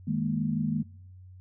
sine chord, D# suspended fourth, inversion none, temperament just, 155.56 / 207.4 / 233.3 Hz, D#3 / G#3 / A#3, 0 / -2 / +2 cents, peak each -30 dBFS, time 0.07-0.83 s, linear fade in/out 10 ms, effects noise-tail reverb RT60 0.7 s tail -24 dB re dry + added 92 Hz sine -46 dBFS peak until 1.4 s

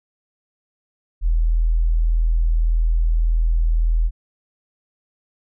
sine tone, 40.87 Hz, E1, 14 cents flat, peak -14 dBFS, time 1.21-4.11 s, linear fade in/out 50 ms, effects none

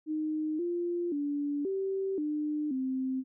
sine tone with pitch steps, 309.2 / 347.8 / 288.6 / 386.5 / 300.5 / 261.3 Hz, D#4 / F4 / D4 / G4 / D4 / C4, -11 / -7 / -30 / -24 / +40 / -2 cents, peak -29 dBFS, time 0.06-3.24 s, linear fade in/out 50 ms, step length 530 ms, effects none

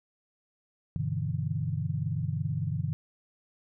sine chord, E minor seventh, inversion first, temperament equal, 98 / 123.47 / 146.83 / 164.81 Hz, G2 / B2 / D3 / E3, 0 / 0 / 0 / 0 cents, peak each -34 / -34 / -32 / -35 dBFS, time 0.96-2.93 s, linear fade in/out 0 ms, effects none

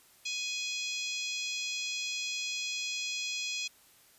harmonic tone with a mistuned harmonic, 835 Hz, G#5, 9 cents sharp, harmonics 3 / 4 / 5 / 6 / 7 / 8 / 9, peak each -37 / -39 / -41 / -43 / -44 / -45 / -46 dBFS, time 0.25-3.68 s, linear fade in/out 10 ms, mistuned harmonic 9, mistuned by -17 cents, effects white hiss -61 dBFS RMS until 4.18 s + resampled to 32000 Hz

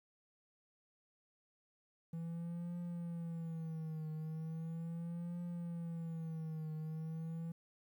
triangle tone with vibrato, 164.81 Hz, E3, in tune, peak -38 dBFS, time 2.13-7.52 s, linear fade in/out 5 ms, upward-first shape triangle, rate 0.38 Hz, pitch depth 100 cents each way, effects 12-bit

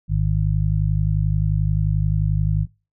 harmonic tone, 51.4 Hz, G#1, 17 cents flat, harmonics 1 / 2 / 3, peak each -21 / -21 / -21 dBFS, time 0.08-2.67 s, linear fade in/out 50 ms, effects noise-tail reverb RT60 0.3 s tail -24 dB re dry

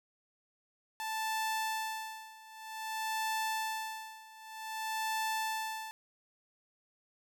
sawtooth tone with tremolo, 880 Hz, A5, in tune, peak -28 dBFS, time 1-5.91 s, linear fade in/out 0 ms, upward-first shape sine, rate 0.53 Hz, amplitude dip 90%, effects none

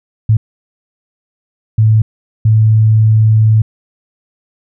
sine tone bursts at uneven times, 109.5 Hz, A2, 8 cents flat, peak -5 dBFS, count 3, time 0.29-0.37 / 1.78-2.02 / 2.45-3.62 s, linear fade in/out 5 ms, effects none

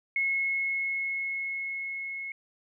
sine tone with level ramp, 2177 Hz, C#7, 32 cents flat, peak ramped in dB -24 to -34 dBFS, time 0.16-2.32 s, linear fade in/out 2 ms, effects none

